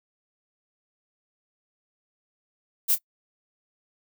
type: noise with echo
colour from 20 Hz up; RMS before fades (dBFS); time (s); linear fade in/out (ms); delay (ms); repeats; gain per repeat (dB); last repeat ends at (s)
violet; -21; 2.88-2.96; 20; 27; 1; -15; 2.987
effects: noise-tail reverb RT60 0.1 s tail -24 dB re dry